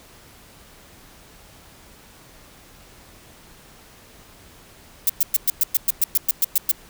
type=noise bursts; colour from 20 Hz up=violet; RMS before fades=-17 dBFS; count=13; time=5.07-6.715 s; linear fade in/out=2 ms; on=25 ms; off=110 ms; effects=pink hiss -48 dBFS RMS until 6.89 s